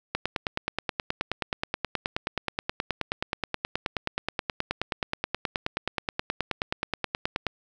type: click train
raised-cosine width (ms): 0.3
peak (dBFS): -10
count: 70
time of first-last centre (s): 0.15-7.467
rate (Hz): 9.43
effects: none